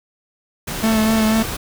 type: noise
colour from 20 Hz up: pink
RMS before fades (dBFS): -26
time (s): 0.67-1.57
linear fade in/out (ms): 10
type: tone with vibrato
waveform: 45% pulse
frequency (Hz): 220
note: A3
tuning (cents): 0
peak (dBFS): -14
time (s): 0.83-1.43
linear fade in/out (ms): 10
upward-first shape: sine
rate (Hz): 4.1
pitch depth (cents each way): 23
effects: none